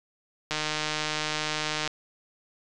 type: click train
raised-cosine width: 0.2 ms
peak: -11 dBFS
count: 210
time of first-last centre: 0.51-1.876 s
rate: 153 Hz
effects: resampled to 24000 Hz